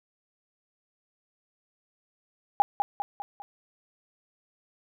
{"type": "tone with echo", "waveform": "sine", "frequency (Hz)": 812, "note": "G#5", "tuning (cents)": -39, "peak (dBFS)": -14, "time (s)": [2.6, 2.62], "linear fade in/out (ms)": 0, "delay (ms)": 200, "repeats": 4, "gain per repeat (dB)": -6, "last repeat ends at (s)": 3.42, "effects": []}